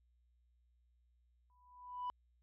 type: tone with exponential growth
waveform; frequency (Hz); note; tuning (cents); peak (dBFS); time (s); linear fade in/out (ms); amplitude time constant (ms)
sine; 990; B5; +4; -34; 1.5-2.1; 0; 130
effects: tanh soft clip ceiling -36 dBFS + added 60 Hz sine -70 dBFS peak until 2.42 s